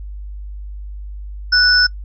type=tone pair together; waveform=sine; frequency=1478 / 5267 Hz; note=F#6 / E8; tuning=-2 / -2 cents; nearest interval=octave + minor seventh; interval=2200 cents; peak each=-12 dBFS; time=1.52-1.87 s; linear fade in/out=10 ms; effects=noise-tail reverb RT60 0.1 s tail -24 dB re dry + added 50 Hz sine -27 dBFS peak until 2.04 s